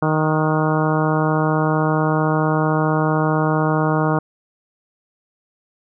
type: harmonic tone with a mistuned harmonic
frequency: 155.56 Hz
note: D#3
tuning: in tune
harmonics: 1 / 2 / 3 / 4 / 5 / 6 / 7 / 8 / 9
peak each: -19 / -22 / -24 / -25 / -26 / -27 / -27 / -28 / -29 dBFS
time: 0.02-4.19 s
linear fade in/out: 5 ms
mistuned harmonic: 9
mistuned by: +36 cents
effects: none